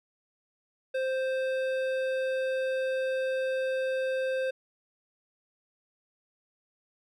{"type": "tone with hard clipping", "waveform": "sine", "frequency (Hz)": 523.3, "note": "C5", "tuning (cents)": 0, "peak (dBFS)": -29, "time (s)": [0.94, 4.51], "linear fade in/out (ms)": 10, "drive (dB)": 12, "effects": []}